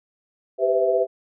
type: chord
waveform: sine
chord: C major seventh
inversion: second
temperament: equal with one note detuned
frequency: 392 / 493.9 / 509.8 / 659.3 Hz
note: G4 / B4 / C5 / E5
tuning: 0 / 0 / -45 / 0 cents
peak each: -23 / -27 / -22 / -21 dBFS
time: 0.58-1.07 s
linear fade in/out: 50 ms
effects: none